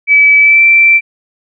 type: tone with pitch glide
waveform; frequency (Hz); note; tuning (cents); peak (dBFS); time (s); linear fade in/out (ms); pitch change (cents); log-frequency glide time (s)
sine; 2295 to 2341; D7 to D7; -40 to -6; -3; 0.07-1.01; 50; +34; 0.39-0.63
effects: none